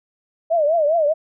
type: tone with vibrato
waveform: sine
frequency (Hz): 629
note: D#5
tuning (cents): +19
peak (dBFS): -14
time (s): 0.5-1.14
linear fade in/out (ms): 20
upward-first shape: triangle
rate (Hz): 4.9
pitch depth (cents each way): 180
effects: none